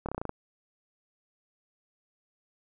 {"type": "slowing click train", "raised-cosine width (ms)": 1, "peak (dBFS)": -19, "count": 8, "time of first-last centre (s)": [0.06, 0.294], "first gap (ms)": 27, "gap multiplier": 1.07, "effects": []}